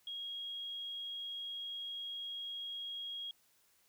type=tone; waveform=sine; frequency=3284 Hz; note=G#7; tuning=20 cents flat; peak=-40 dBFS; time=0.07-3.31 s; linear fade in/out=2 ms; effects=white hiss -71 dBFS RMS until 3.88 s